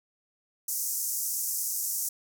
white band-pass noise, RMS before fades -31 dBFS, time 0.68-2.09 s, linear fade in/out 5 ms, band 5600 to 16000 Hz, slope 48 dB/octave, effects none

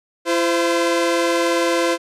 sawtooth tone pair together, 338.5 / 517 Hz, E4 / C5, +46 / -21 cents, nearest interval perfect fifth, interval 733 cents, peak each -15 dBFS, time 0.25-1.98 s, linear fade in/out 50 ms, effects low-pass 9000 Hz 12 dB/octave

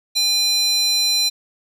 square tone with high-pass filter, 810 Hz, G#5, 43 cents flat, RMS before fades -18 dBFS, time 0.15-1.3 s, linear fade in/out 20 ms, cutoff 4200 Hz, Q 4.6, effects none

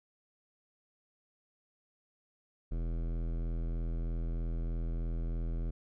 sine tone with hard clipping, 41.59 Hz, E1, 16 cents sharp, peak -34 dBFS, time 2.71-5.71 s, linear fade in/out 10 ms, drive 17 dB, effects none

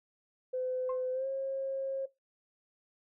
sine tone with pitch glide, 510 to 538.5 Hz, C5 to C5, -44 to +50 cents, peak -31 dBFS, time 0.53-2.06 s, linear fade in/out 10 ms, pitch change +94 cents, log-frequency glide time 1.12-1.27 s
sine tone with exponential decay, 1061 Hz, C6, 24 cents sharp, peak -35 dBFS, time 0.89-1.07 s, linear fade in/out 5 ms, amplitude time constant 37 ms
effects noise-tail reverb RT60 0.2 s tail -20 dB re dry + tanh soft clip ceiling -23 dBFS

